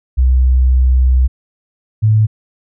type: tone pair in turn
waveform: sine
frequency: 63.7 / 108.38 Hz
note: C2 / A2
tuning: -46 / -26 cents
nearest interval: major sixth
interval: 920 cents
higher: second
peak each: -7 dBFS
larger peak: neither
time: 0.17-1.28 / 2.02-2.27 s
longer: first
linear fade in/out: 20 ms
effects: none